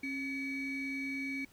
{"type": "ring-modulated tone", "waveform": "triangle", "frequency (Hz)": 999, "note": "B5", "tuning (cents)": 20, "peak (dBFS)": -30, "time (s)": [0.03, 1.45], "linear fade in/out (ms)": 5, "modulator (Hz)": 1270, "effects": ["pink hiss -63 dBFS RMS until 1.52 s"]}